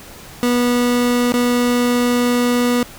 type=tone with dropouts; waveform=30% pulse; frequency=243.7 Hz; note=B3; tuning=23 cents flat; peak=-11 dBFS; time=0.43-2.83 s; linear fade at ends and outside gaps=0 ms; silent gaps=1.321-1.339 s; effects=pink hiss -38 dBFS RMS until 2.98 s